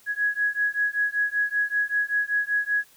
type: beating tone pair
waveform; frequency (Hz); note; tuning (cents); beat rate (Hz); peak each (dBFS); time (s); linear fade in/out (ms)
sine; 1667 / 1672.2; G#6 / G#6; +6 / +11; 5.2; -25; 0.06-2.85; 50
effects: white hiss -56 dBFS RMS until 2.96 s